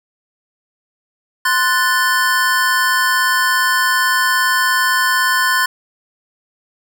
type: chord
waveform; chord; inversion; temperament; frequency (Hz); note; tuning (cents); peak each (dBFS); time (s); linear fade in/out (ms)
square; F# diminished; second; equal with one note detuned; 1040.5 / 1480 / 1760; C6 / F#6 / A6; -10 / 0 / 0; -18; 1.45-5.66; 5
effects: none